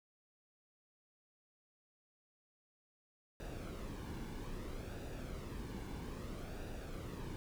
brown noise with flanger, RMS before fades -45 dBFS, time 3.4-7.36 s, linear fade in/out 0 ms, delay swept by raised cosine 0.93 to 1.6 ms, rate 0.61 Hz, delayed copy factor -0.5, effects none

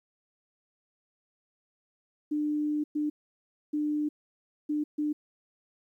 sine tone bursts at uneven times, 299 Hz, D4, 31 cents sharp, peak -26 dBFS, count 5, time 2.31-2.84 / 2.95-3.1 / 3.73-4.09 / 4.69-4.84 / 4.98-5.13 s, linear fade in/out 10 ms, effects 11-bit

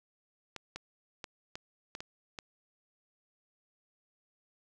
clicks, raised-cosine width 0.2 ms, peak -23 dBFS, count 7, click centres 0.563 / 0.76 / 1.242 / 1.555 / 1.951 / 2.005 / 2.388 s, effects none

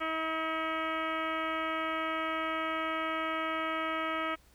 harmonic tone, 320 Hz, D#4, 49 cents sharp, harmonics 1 / 2 / 3 / 4 / 5 / 6 / 7 / 8 / 9 / 10, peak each -39 / -38 / -44 / -34 / -44 / -42 / -40 / -48 / -47 / -49 dBFS, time 0-4.36 s, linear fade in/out 20 ms, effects added 60 Hz sine -64 dBFS peak until 4.54 s + pink hiss -64 dBFS RMS until 4.54 s

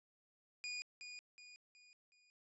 25% pulse tone with echo, 2452 Hz, D#7, 26 cents flat, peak -38 dBFS, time 0.64-0.82 s, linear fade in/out 0 ms, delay 370 ms, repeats 4, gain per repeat -7 dB, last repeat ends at 2.3 s, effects resampled to 22050 Hz

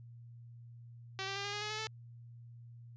5% pulse tone with pitch steps, 384.9 / 392.1 / 399.4 / 406.8 / 414.4 / 422.2 / 430 / 438.1 Hz, G4 / G4 / G4 / G#4 / G#4 / G#4 / A4 / A4, -32 / 0 / +32 / -36 / -4 / +29 / -40 / -7 cents, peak -26 dBFS, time 1.19-1.87 s, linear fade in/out 0 ms, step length 85 ms, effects added 118 Hz sine -50 dBFS peak until 2.96 s + resampled to 16000 Hz

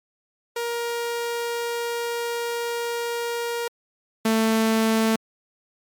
sawtooth tone pair in turn, 471.1 / 222.3 Hz, A#4 / A3, +18 / +18 cents, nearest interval octave + minor second, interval 1300 cents, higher first, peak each -21 / -14 dBFS, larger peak second, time 0.56-3.68 / 4.25-5.16 s, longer first, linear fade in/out 5 ms, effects MP3 96 kbps

